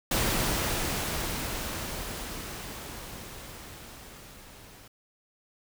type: noise with level ramp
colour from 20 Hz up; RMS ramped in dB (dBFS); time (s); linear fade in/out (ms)
pink; -26 to -51; 0.11-4.88; 5
effects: none